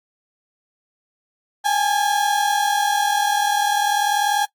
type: tone pair together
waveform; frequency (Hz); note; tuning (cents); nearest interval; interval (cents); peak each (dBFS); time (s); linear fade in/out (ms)
35% pulse; 812 / 852.3; G#5 / G#5; -39 / +45; minor second; 84; -17 / -20; 1.64-4.46; 20
effects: noise-tail reverb RT60 0.1 s tail -22 dB re dry + AAC 64 kbps